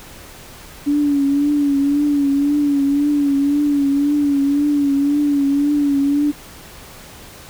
sine tone with vibrato, 285.5 Hz, D4, 49 cents flat, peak -13 dBFS, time 0.86-6.32 s, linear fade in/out 20 ms, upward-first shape triangle, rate 1.9 Hz, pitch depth 57 cents each way, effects pink hiss -39 dBFS RMS until 7.49 s

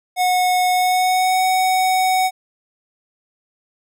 square tone with pitch glide, 730 to 747.5 Hz, F#5 to F#5, -24 to +17 cents, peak -15 dBFS, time 0.16-2.31 s, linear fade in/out 50 ms, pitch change +41 cents, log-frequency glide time 0.72-1.43 s, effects none

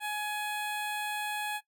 15% pulse tone with notch filter, 840 Hz, G#5, 19 cents sharp, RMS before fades -34 dBFS, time 0-1.61 s, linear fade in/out 50 ms, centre 5600 Hz, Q 1.4, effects noise-tail reverb RT60 0.1 s tail -18 dB re dry

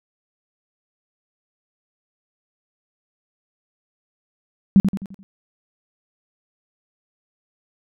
sine tone with echo, 194.7 Hz, G3, 12 cents flat, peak -7 dBFS, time 4.76-4.8 s, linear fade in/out 0 ms, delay 86 ms, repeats 5, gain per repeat -7 dB, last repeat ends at 5.23 s, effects none

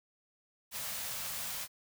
white band-stop noise, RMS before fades -39 dBFS, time 0.71-1.68 s, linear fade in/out 50 ms, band 240 to 480 Hz, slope 48 dB/octave, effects none

